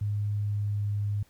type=tone with pitch glide; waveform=sine; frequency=103.4 to 102.69 Hz; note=G#2 to G#2; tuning=-7 to -19 cents; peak=-26 dBFS; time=0.01-1.23 s; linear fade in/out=5 ms; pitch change=-12 cents; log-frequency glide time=0.33-0.91 s; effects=pink hiss -63 dBFS RMS until 1.29 s